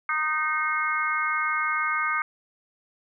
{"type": "harmonic tone", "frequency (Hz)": 308.7, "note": "D#4", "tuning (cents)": -14, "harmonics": [3, 4, 5, 6, 7], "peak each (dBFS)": [-37, -26, -29, -39, -28], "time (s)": [0.09, 2.22], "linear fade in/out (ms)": 2, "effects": []}